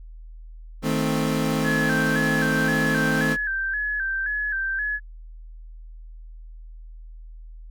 30% pulse chord, A diminished, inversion second, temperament equal with one note detuned, 157.46 / 220 / 261.6 Hz, Eb3 / A3 / C4, +21 / 0 / 0 cents, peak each -23 dBFS, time 0.82-3.37 s, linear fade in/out 50 ms
sine tone with vibrato, 1630 Hz, G#6, 33 cents flat, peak -23 dBFS, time 1.63-5 s, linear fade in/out 50 ms, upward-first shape square, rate 1.9 Hz, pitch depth 70 cents each way
effects added 40 Hz sine -38 dBFS peak until 7.7 s

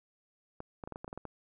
clicks, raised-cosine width 1 ms, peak -27 dBFS, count 10, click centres 0.604 / 0.838 / 0.875 / 0.923 / 0.959 / 1.045 / 1.079 / 1.129 / 1.176 / 1.253 s, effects none

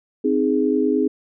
sine chord, Ab major, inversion first, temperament equal, 261.6 / 311.1 / 415.3 Hz, C4 / Eb4 / Ab4, 0 / 0 / 0 cents, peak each -20 / -21 / -20 dBFS, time 0.24-1.08 s, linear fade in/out 10 ms, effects none

